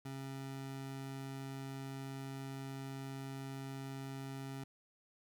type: tone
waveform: 25% pulse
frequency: 135.3 Hz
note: C#3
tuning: 42 cents flat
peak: -39 dBFS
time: 0.05-4.64 s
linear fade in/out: 5 ms
effects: none